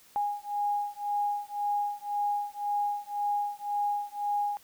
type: beating tone pair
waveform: sine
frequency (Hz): 821 / 822.9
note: G#5 / G#5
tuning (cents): -20 / -16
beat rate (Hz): 1.9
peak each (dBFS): -31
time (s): 0.16-4.57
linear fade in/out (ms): 0
effects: white hiss -58 dBFS RMS until 4.63 s